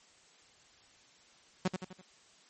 sawtooth tone with echo, 185 Hz, F#3, in tune, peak -23 dBFS, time 1.65-1.68 s, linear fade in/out 5 ms, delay 84 ms, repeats 4, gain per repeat -6 dB, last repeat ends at 2.016 s, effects white hiss -62 dBFS RMS until 2.49 s + MP3 32 kbps

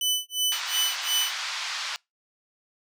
sawtooth tone with tremolo, 3000 Hz, F#7, 23 cents sharp, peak -18 dBFS, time 0.01-1.38 s, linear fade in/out 2 ms, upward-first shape sine, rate 2.8 Hz, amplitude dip 100%
white band-pass noise, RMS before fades -32 dBFS, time 0.52-1.96 s, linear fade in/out 0 ms, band 880 to 5300 Hz, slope 24 dB/octave
effects noise-tail reverb RT60 0.2 s tail -25 dB re dry

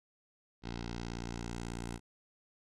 10% pulse tone with low-pass filter sweep, 58.27 Hz, A#1, in tune, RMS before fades -41 dBFS, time 0.62-2 s, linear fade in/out 50 ms, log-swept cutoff 4500 to 9100 Hz, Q 1.9, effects none

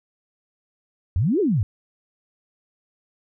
sine exponential two-way sweep, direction up then down, 77.8 to 442.6 to 88.7 Hz, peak -17 dBFS, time 1.16-1.63 s, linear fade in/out 0 ms, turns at 1.4 s, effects none

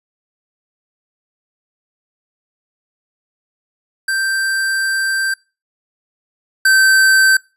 square tone pair in turn, 1568 / 1550 Hz, G6 / G6, 0 / -20 cents, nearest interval unison, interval 20 cents, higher first, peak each -16 / -9 dBFS, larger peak second, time 4.08-5.34 / 6.65-7.37 s, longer first, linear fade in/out 5 ms, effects noise-tail reverb RT60 0.3 s tail -24 dB re dry + resampled to 32000 Hz

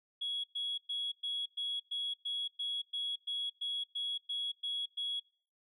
sine tone bursts, 3340 Hz, G#7, 9 cents sharp, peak -33 dBFS, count 15, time 0.21-5.2 s, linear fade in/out 10 ms, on 230 ms, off 110 ms, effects noise-tail reverb RT60 0.5 s tail -26 dB re dry + tanh soft clip ceiling -30 dBFS

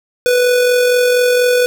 square tone with amplitude modulation, 493.9 Hz, B4, in tune, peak -9 dBFS, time 0.26-1.66 s, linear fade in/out 0 ms, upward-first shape sine, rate 44.2 Hz, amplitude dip 30%, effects none

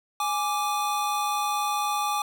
square tone pair together, 829.9 / 1174.7 Hz, G#5 / D6, -1 / 0 cents, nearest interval tritone, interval 601 cents, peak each -28 / -28 dBFS, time 0.2-2.22 s, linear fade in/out 2 ms, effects 9-bit

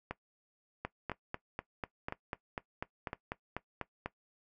two click trains, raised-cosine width 0.5 ms, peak -22 / -21 dBFS, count 4 / 14, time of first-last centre 0.11-3.131 / 0.85-4.06 s, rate 0.993 / 4.05 Hz, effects noise-tail reverb RT60 0.1 s tail -18 dB re dry

